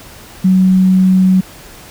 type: tone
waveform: sine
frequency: 186.8 Hz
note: F#3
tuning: 17 cents sharp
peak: -6 dBFS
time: 0.44-1.41 s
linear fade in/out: 10 ms
effects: pink hiss -36 dBFS RMS until 1.9 s